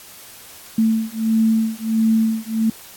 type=beating tone pair; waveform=sine; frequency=221.8 / 223.3 Hz; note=A3 / A3; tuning=+14 / +26 cents; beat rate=1.5 Hz; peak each=-18 dBFS; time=0.78-2.7 s; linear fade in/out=5 ms; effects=white hiss -41 dBFS RMS until 2.96 s + AAC 64 kbps